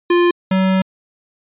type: tone pair in turn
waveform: square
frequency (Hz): 349.2 / 189.09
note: F4 / F#3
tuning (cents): 0 / +38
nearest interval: major seventh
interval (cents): 1062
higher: first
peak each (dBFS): -11 / -13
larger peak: first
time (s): 0.1-0.31 / 0.51-0.82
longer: second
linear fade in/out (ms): 5
effects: resampled to 8000 Hz